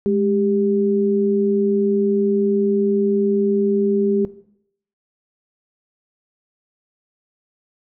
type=tone pair together; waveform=sine; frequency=207.9 / 396.4 Hz; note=G#3 / G4; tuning=+2 / +19 cents; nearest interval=major seventh; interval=1117 cents; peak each=-18 dBFS; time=0.06-4.25 s; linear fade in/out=0 ms; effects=noise-tail reverb RT60 0.7 s tail -17 dB re dry